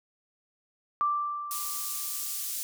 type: tone with exponential decay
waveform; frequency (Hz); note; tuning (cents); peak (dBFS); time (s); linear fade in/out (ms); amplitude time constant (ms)
sine; 1175; D6; +1; -22; 1.01-2.53; 0; 330
type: high-pass noise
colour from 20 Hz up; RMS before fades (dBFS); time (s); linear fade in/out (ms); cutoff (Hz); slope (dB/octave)
pink; -34; 1.51-2.63; 0; 7300; 12
effects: none